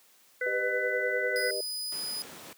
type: harmonic tone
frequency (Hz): 500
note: B4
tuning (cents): +21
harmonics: 1 / 3 / 4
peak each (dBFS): -32 / -32 / -32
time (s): 0.41-1.51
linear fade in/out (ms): 5
type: chord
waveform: sine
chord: G augmented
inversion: none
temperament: just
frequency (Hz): 392 / 490 / 612.5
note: G4 / B4 / D#5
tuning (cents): 0 / -14 / -27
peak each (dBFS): -36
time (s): 0.46-1.61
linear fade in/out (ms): 5
type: tone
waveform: sawtooth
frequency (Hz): 4978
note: D#8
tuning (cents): 0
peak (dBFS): -30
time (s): 1.36-2.22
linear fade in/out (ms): 0
type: noise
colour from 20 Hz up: pink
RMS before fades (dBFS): -45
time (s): 1.92-2.53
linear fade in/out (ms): 2
effects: white hiss -61 dBFS RMS until 2.57 s + high-pass 200 Hz 12 dB/octave